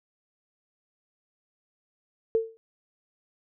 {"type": "tone with exponential decay", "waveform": "sine", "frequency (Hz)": 449.4, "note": "A4", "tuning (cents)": 37, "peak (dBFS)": -17, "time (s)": [2.35, 2.57], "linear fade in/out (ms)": 0, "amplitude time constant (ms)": 47, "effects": []}